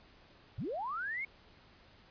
sine linear sweep, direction up, 76.1 to 2233 Hz, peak -35 dBFS, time 0.58-1.25 s, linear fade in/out 5 ms, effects pink hiss -61 dBFS RMS until 2.1 s + resampled to 11025 Hz

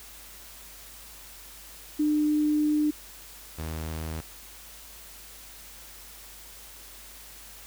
sine / sawtooth tone pair in turn, 300.8 / 79.67 Hz, D4 / D#2, +42 / +42 cents, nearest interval octave + major seventh, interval 2300 cents, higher first, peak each -21 / -28 dBFS, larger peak first, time 1.99-2.91 / 3.58-4.21 s, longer first, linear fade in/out 10 ms, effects added 50 Hz sine -53 dBFS peak until 7.66 s + white hiss -47 dBFS RMS until 7.66 s

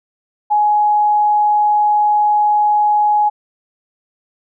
sine tone, 838 Hz, G#5, 15 cents sharp, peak -10 dBFS, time 0.5-3.3 s, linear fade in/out 20 ms, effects none

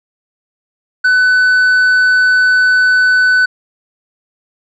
sine tone with tanh clipping, 1500 Hz, F#6, 23 cents sharp, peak -8 dBFS, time 1.04-3.46 s, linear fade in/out 10 ms, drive 4 dB, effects none

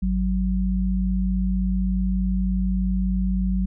sine tone pair together, 51.69 / 187.2 Hz, G#1 / F#3, -7 / +20 cents, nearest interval octave + minor seventh, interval 2227 cents, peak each -22 dBFS, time 0.02-3.66 s, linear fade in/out 10 ms, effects none

